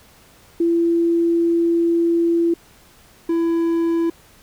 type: tone pair in turn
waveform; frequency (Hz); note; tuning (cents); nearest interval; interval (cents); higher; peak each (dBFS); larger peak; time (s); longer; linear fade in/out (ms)
sine / triangle; 337.5 / 333.8; E4 / E4; +41 / +22; unison; 19; first; -14; neither; 0.6-2.54 / 3.29-4.1; first; 5
effects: pink hiss -50 dBFS RMS until 4.42 s